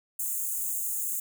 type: high-pass noise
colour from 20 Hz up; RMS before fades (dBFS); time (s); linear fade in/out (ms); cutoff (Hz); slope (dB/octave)
white; -31; 0.19-1.2; 5; 6600; 96
effects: none